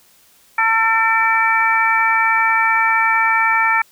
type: harmonic tone with a mistuned harmonic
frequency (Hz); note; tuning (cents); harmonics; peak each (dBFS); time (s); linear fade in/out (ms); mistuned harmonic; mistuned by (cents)
448.7; A4; +34; 2 / 3 / 4 / 5; -18 / -18 / -18 / -18; 0.58-3.82; 5; 5; +47
effects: white hiss -52 dBFS RMS until 3.91 s